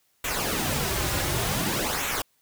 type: noise with flanger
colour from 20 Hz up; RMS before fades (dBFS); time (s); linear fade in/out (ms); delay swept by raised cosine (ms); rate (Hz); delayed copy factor
pink; -27; 0.24-2.22; 5; 0.2 to 4.5; 0.55; -0.65
effects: white hiss -68 dBFS RMS until 2.41 s